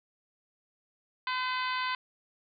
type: harmonic tone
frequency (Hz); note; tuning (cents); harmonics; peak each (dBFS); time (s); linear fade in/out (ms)
509; C5; -48; 2 / 3 / 4 / 5 / 6 / 7 / 8 / 9; -32 / -36 / -38 / -40 / -42 / -43 / -44 / -45; 1.27-1.95; 2
effects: none